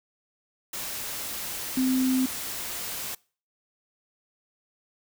sine tone in noise, 258.9 Hz, C4, 18 cents flat, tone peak -21 dBFS, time 1.77-2.26 s, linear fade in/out 5 ms, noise white, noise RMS -34 dBFS, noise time 0.73-3.15 s, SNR +10 dB, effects noise-tail reverb RT60 0.4 s tail -24 dB re dry

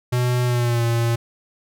square tone with pitch glide, 123.7 to 116.82 Hz, B2 to A#2, +3 to +4 cents, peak -18 dBFS, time 0.12-1.16 s, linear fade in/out 10 ms, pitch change -99 cents, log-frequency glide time 0.45-0.84 s, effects none

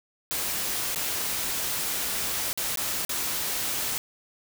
white noise with dropouts, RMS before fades -29 dBFS, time 0.31-3.98 s, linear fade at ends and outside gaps 0 ms, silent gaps 0.947-0.959 / 2.53-2.575 / 2.758-2.773 / 3.05-3.093 s, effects none

